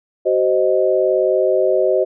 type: chord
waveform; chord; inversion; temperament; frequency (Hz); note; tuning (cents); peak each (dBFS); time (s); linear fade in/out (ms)
sine; C diminished; second; equal with one note detuned; 378.4 / 523.3 / 622.3; Gb4 / C5 / Eb5; +39 / 0 / 0; -17; 0.25-2.05; 20
effects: none